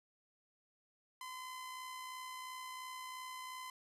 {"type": "tone with amplitude modulation", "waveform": "sawtooth", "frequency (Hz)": 1023, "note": "C6", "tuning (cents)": -39, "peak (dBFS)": -40, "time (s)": [1.21, 3.7], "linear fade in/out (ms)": 2, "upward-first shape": "sine", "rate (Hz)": 62.9, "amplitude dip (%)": 30, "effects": ["resampled to 32000 Hz"]}